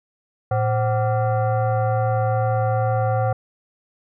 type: tone with frequency modulation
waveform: sine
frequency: 112.8 Hz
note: A2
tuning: 44 cents sharp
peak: -17 dBFS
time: 0.51-3.33 s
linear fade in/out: 5 ms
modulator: 639 Hz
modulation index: 1.1
effects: none